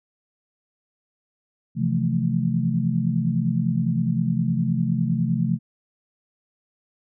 sine chord, F major seventh, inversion second, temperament equal, 130.81 / 164.81 / 174.61 / 220 Hz, C3 / E3 / F3 / A3, 0 / 0 / 0 / 0 cents, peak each -25 dBFS, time 1.75-5.59 s, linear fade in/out 50 ms, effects none

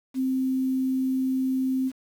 sine tone with quantisation, 261.6 Hz, C4, in tune, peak -22 dBFS, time 0.14-1.92 s, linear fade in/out 50 ms, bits 8, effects none

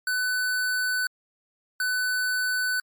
square tone pair in turn, 1500 / 1500 Hz, F#6 / F#6, +23 / +23 cents, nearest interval unison, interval 0 cents, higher neither, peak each -24 dBFS, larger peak neither, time 0.07-1.07 / 1.8-2.8 s, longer neither, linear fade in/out 2 ms, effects MP3 96 kbps

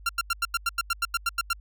sawtooth tone bursts, 1376 Hz, F6, 26 cents flat, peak -19 dBFS, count 13, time 0.06-1.532 s, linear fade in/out 5 ms, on 32 ms, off 88 ms, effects added 50 Hz sine -44 dBFS peak until 1.6 s

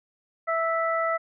harmonic tone, 658 Hz, E5, 3 cents flat, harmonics 1 / 2 / 3, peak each -26 / -26 / -31 dBFS, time 0.47-1.18 s, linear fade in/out 20 ms, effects none

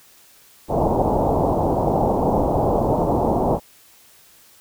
white low-pass noise, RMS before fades -19 dBFS, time 0.68-3.6 s, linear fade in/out 50 ms, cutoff 880 Hz, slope 48 dB/octave, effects white hiss -51 dBFS RMS until 4.6 s

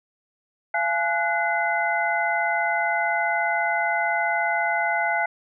sine tone cluster, 685 / 844 / 1476 / 2050 Hz, F5 / G#5 / F#6 / C7, -34 / +28 / -5 / -36 cents, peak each -26 dBFS, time 0.74-5.26 s, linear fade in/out 5 ms, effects none

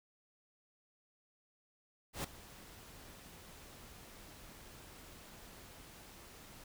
pink noise with ADSR envelope, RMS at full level -38 dBFS, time 2.13-6.64 s, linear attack 110 ms, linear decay 8 ms, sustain -17 dB, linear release 4 ms, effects none

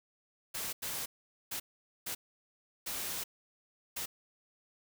white noise bursts at uneven times, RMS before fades -38 dBFS, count 6, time 0.54-0.73 / 0.82-1.06 / 1.51-1.6 / 2.06-2.15 / 2.86-3.24 / 3.96-4.06 s, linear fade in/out 10 ms, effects none

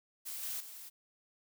blue noise with level steps, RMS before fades -42 / -39 / -49 dBFS, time 0.25-0.9 s, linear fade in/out 20 ms, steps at 0.43 / 0.6 s, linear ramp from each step 5 ms, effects none

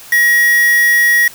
triangle tone with quantisation, 1900 Hz, A#6, 33 cents sharp, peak -6 dBFS, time 0.12-1.28 s, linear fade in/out 5 ms, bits 3, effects white hiss -36 dBFS RMS until 1.34 s

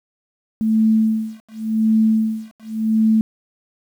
sine tone with tremolo, 220 Hz, A3, in tune, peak -11 dBFS, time 0.61-3.21 s, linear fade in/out 0 ms, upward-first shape sine, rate 0.9 Hz, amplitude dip 100%, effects 8-bit

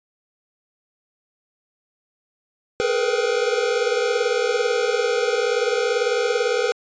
square tone cluster, 421.9 / 463.8 / 481.5 / 502 / 785 Hz, G#4 / A#4 / B4 / B4 / G5, +27 / -9 / -44 / +28 / +2 cents, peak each -25 / -27 / -24 / -26 / -33 dBFS, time 2.8-6.72 s, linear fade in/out 0 ms, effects resampled to 16000 Hz

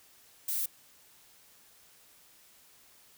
violet noise, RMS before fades -32 dBFS, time 0.48-0.66 s, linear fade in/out 5 ms, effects white hiss -60 dBFS RMS until 3.17 s

